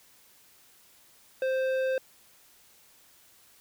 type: tone with tanh clipping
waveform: sine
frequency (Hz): 523.3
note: C5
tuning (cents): 0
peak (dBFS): -27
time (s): 1.42-1.98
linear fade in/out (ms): 2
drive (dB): 12
effects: white hiss -59 dBFS RMS until 3.6 s